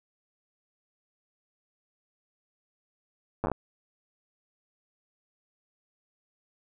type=slowing click train; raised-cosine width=1 ms; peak=-15 dBFS; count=7; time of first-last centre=3.44-3.517 s; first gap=9 ms; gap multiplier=1.14; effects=none